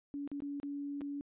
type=tone with dropouts; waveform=sine; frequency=284.6 Hz; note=C#4; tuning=46 cents sharp; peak=-37 dBFS; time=0.14-1.21 s; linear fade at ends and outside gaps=0 ms; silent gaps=0.276-0.316 / 0.404-0.421 / 0.6-0.631 / 1.009-1.016 s; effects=resampled to 8000 Hz